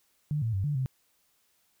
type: tone with pitch steps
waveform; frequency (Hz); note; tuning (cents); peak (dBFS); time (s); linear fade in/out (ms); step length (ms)
sine; 149.5 / 113.3 / 96.6 / 146.8 / 130.9; D3 / A#2 / G2 / D3 / C3; +31 / -49 / -25 / 0 / +1; -26; 0.31-0.86; 0; 110
effects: white hiss -70 dBFS RMS until 1.8 s